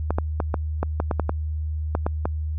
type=clicks; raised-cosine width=1 ms; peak=-9 dBFS; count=12; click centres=0.106 / 0.185 / 0.402 / 0.542 / 0.83 / 1.001 / 1.112 / 1.197 / 1.294 / 1.951 / 2.065 / 2.255 s; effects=added 77 Hz sine -24 dBFS peak until 2.58 s

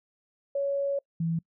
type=tone pair in turn; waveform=sine; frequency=559 / 165.28 Hz; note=C#5 / E3; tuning=+14 / +5 cents; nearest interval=octave + major sixth; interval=2109 cents; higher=first; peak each=-25 dBFS; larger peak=neither; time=0.55-0.99 / 1.2-1.39 s; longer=first; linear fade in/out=5 ms; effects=noise-tail reverb RT60 0.1 s tail -25 dB re dry

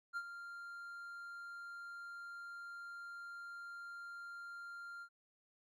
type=tone with ADSR envelope; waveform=triangle; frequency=1393 Hz; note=F6; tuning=5 cents flat; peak=-35 dBFS; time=0.13-5.09 s; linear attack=37 ms; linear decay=56 ms; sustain=-10 dB; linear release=71 ms; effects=none

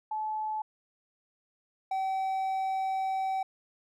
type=tone pair in turn; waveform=sine / triangle; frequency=863 / 766 Hz; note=A5 / G5; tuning=-34 / -40 cents; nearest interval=major second; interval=206 cents; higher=first; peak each=-30 / -26 dBFS; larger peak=second; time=0.11-0.62 / 1.91-3.43 s; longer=second; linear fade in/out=5 ms; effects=none

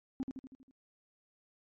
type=tone with echo; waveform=sine; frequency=263.4 Hz; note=C4; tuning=12 cents sharp; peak=-30 dBFS; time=0.2-0.23 s; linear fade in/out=0 ms; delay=80 ms; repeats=6; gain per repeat=-5 dB; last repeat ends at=0.71 s; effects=tanh soft clip ceiling -30 dBFS + MP3 32 kbps

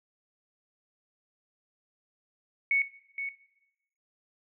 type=tone with echo; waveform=sine; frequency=2216 Hz; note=C#7; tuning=1 cent flat; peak=-22 dBFS; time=2.71-2.82 s; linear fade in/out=2 ms; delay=470 ms; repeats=1; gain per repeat=-9 dB; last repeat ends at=3.29 s; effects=noise-tail reverb RT60 0.9 s tail -17 dB re dry

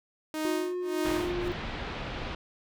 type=tone with tremolo; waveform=sawtooth; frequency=311.1 Hz; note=D#4; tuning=in tune; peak=-24 dBFS; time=0.34-1.48 s; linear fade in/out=0 ms; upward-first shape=sine; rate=1.7 Hz; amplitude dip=100%
type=tone with pitch glide; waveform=triangle; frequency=360 to 353.2 Hz; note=F#4 to F4; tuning=-47 to +20 cents; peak=-28 dBFS; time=0.45-1.52 s; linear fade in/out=0 ms; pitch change=-33 cents; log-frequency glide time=0.86-1.28 s
type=low-pass noise; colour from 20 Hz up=pink; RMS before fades=-36 dBFS; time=1.05-2.35 s; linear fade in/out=5 ms; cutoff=3800 Hz; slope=24 dB/octave
effects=none

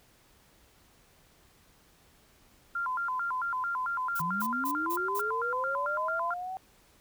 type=tone with vibrato; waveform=sine; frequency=1189 Hz; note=D6; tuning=21 cents sharp; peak=-29 dBFS; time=2.75-6.34 s; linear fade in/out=5 ms; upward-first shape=square; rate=4.5 Hz; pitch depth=270 cents each way
type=noise bursts; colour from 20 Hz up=violet; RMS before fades=-38 dBFS; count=5; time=4.15-5.215 s; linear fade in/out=10 ms; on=69 ms; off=180 ms
type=linear sweep; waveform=sine; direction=up; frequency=156.2 to 764 Hz; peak=-34 dBFS; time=4.2-6.57 s; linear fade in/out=0 ms
effects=pink hiss -62 dBFS RMS until 7 s

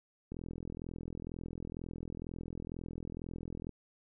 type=click train; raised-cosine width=3 ms; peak=-29 dBFS; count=143; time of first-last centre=0.32-3.693 s; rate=42.1 Hz; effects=none

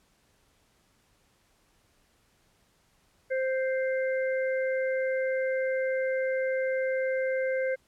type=harmonic tone; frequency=523.3 Hz; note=C5; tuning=in tune; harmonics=1 / 3 / 4; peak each=-26 / -36 / -38 dBFS; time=3.3-7.76 s; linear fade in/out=20 ms; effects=pink hiss -67 dBFS RMS until 7.87 s + low-pass 12000 Hz 12 dB/octave

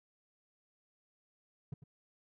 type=tone with echo; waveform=triangle; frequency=140 Hz; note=C#3; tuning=18 cents sharp; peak=-35 dBFS; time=1.72-1.74 s; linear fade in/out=5 ms; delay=99 ms; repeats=1; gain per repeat=-13 dB; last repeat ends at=1.839 s; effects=none

